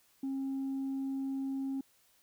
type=tone; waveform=sine; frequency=270 Hz; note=C#4; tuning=45 cents flat; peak=-31 dBFS; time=0.23-1.81 s; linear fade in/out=5 ms; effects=tanh soft clip ceiling -31 dBFS + white hiss -68 dBFS RMS until 2.22 s